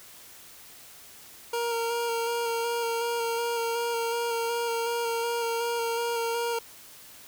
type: tone with vibrato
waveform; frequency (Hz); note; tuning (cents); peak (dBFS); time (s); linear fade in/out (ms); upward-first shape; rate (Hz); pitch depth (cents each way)
25% pulse; 466.2; A#4; 0; -23; 1.53-6.59; 5; square; 2.7; 15
effects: white hiss -49 dBFS RMS until 7.27 s